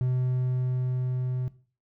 triangle tone with level ramp, 126.9 Hz, B2, 47 cents sharp, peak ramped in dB -21 to -25 dBFS, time 0.01-1.48 s, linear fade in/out 0 ms, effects noise-tail reverb RT60 0.4 s tail -17 dB re dry

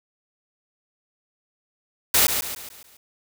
white noise with echo, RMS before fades -17 dBFS, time 2.14-2.27 s, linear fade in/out 5 ms, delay 140 ms, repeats 5, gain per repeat -7 dB, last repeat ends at 2.97 s, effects none

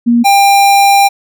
sine / square tone pair in turn, 236.8 / 796.5 Hz, A#3 / G5, +27 / +27 cents, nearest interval octave + major sixth, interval 2100 cents, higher second, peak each -5 dBFS, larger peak neither, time 0.06-0.24 / 0.24-1.09 s, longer second, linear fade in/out 20 ms, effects none

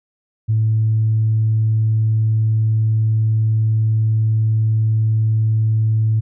sine tone, 110 Hz, A2, in tune, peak -12 dBFS, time 0.48-6.21 s, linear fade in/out 20 ms, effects tanh soft clip ceiling -8 dBFS

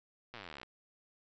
slowing click train, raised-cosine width 0.3 ms, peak -30 dBFS, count 26, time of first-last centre 0.34-0.632 s, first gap 8 ms, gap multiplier 1.03, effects resampled to 16000 Hz

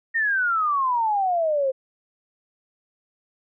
sine exponential sweep, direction down, 1864.7 to 517 Hz, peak -19 dBFS, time 0.14-1.72 s, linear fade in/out 20 ms, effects none

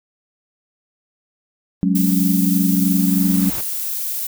pink noise with exponential growth, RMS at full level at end -31 dBFS, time 1.81-3.61 s, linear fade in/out 2 ms, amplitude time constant 390 ms
sine chord, F# suspended second, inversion none, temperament just, 185 / 208.1 / 277.5 Hz, F#3 / G#3 / C#4, 0 / +4 / +2 cents, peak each -16 / -20 / -20 dBFS, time 1.83-3.5 s, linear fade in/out 0 ms
violet noise, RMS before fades -24 dBFS, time 1.95-4.27 s, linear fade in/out 5 ms
effects none

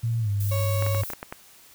sine tone with pitch glide, 115.4 to 101.04 Hz, A#2 to G#2, -17 to -47 cents, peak -22 dBFS, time 0.03-1.04 s, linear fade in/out 10 ms, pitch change -230 cents, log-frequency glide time 0.2-0.3 s
violet noise, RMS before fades -36 dBFS, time 0.4-1.14 s, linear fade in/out 5 ms
35% pulse tone, 554.4 Hz, C#5, in tune, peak -27 dBFS, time 0.51-1.02 s, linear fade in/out 10 ms
clicks, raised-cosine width 0.5 ms, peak -18 dBFS, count 8, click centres 0.824 / 0.865 / 0.948 / 1.035 / 1.102 / 1.134 / 1.229 / 1.325 s
effects white hiss -52 dBFS RMS until 1.74 s

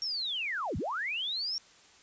sine linear two-way sweep, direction down then up, 5600 to 54.4 to 5600 Hz, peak -31 dBFS, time 0.02-1.58 s, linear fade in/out 0 ms, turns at 0.77 s, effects white hiss -58 dBFS RMS until 2.02 s + resampled to 16000 Hz

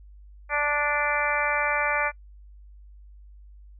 harmonic tone, 293 Hz, D4, 4 cents flat, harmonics 2 / 3 / 4 / 5 / 6 / 7 / 8, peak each -30 / -30 / -30 / -30 / -30 / -30 / -30 dBFS, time 0.49-2.12 s, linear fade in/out 50 ms, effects noise-tail reverb RT60 0.1 s tail -23 dB re dry + added 50 Hz sine -45 dBFS peak until 3.79 s

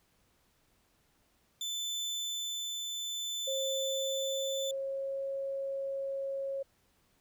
30% pulse tone with tremolo, 3520 Hz, A7, in tune, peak -31 dBFS, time 1.61-4.71 s, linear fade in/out 2 ms, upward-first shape triangle, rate 0.6 Hz, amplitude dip 25%
sine tone with pitch glide, 536 to 546 Hz, C5 to C#5, +42 to -26 cents, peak -33 dBFS, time 3.47-6.63 s, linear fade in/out 10 ms, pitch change +32 cents, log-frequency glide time 3.81-5.3 s
effects pink hiss -71 dBFS RMS until 7.2 s

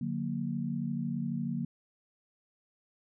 sine chord, D augmented, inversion none, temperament equal with one note detuned, 146.83 / 181.19 / 233.1 Hz, D3 / F#3 / A#3, 0 / -36 / 0 cents, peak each -36 / -36 / -34 dBFS, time 0.01-1.65 s, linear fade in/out 5 ms, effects none

